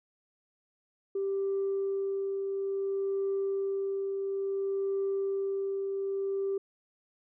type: tone with tremolo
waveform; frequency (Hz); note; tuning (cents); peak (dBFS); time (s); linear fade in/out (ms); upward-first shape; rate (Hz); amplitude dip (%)
sine; 392; G4; 0; -26; 1.15-6.58; 5; triangle; 0.58; 35
effects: tanh soft clip ceiling -24 dBFS